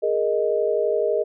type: chord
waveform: sine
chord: Ab suspended second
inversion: none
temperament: just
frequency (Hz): 415.3 / 467.2 / 623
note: Ab4 / Bb4 / Eb5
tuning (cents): 0 / +4 / +2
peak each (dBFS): -23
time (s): 0.02-1.24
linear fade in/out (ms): 20
effects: none